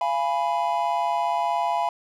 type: chord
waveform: triangle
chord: F diminished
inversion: none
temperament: equal with one note detuned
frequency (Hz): 688.8 / 830.6 / 987.8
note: F5 / Ab5 / Cb6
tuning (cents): -24 / 0 / 0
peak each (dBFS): -24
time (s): 0.01-1.89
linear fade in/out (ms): 2
effects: none